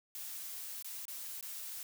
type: noise with dropouts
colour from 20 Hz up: blue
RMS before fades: -44 dBFS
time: 0.15-1.83 s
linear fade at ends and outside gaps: 1 ms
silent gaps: 0.825-0.845 / 1.054-1.081 / 1.41-1.426 s
effects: none